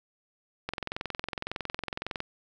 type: click train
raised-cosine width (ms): 0.3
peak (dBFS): -16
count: 34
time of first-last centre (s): 0.69-2.204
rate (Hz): 21.8
effects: none